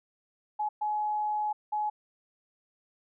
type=tone bursts at uneven times; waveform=sine; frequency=845 Hz; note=G#5; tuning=30 cents sharp; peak=-27 dBFS; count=3; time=0.59-0.69 / 0.81-1.53 / 1.72-1.9 s; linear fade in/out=10 ms; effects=none